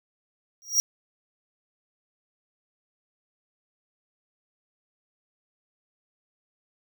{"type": "tone with exponential growth", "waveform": "square", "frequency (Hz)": 5690, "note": "F8", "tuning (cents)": 31, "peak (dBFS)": -15, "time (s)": [0.62, 0.8], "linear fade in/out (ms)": 0, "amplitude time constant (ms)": 39, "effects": []}